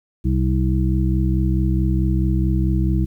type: harmonic tone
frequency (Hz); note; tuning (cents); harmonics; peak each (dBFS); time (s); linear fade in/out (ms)
64.6; C2; -21; 1 / 2 / 3 / 5; -18 / -21 / -23 / -25; 0.24-3.06; 20
effects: 9-bit